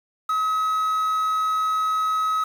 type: tone with quantisation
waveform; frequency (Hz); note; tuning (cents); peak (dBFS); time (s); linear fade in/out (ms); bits
triangle; 1277; D#6; +45; -18; 0.29-2.44; 5; 7
effects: none